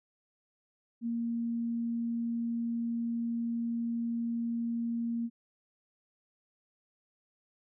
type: tone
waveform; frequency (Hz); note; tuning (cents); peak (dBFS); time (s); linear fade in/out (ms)
sine; 233.1; A#3; 0; -30; 1.01-5.3; 50
effects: none